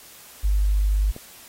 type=tone; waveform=sine; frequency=50.3 Hz; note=G1; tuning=45 cents sharp; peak=-17 dBFS; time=0.43-1.12 s; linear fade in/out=20 ms
type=click; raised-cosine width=2 ms; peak=-25 dBFS; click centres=1.164 s
effects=white hiss -46 dBFS RMS until 1.48 s + AAC 48 kbps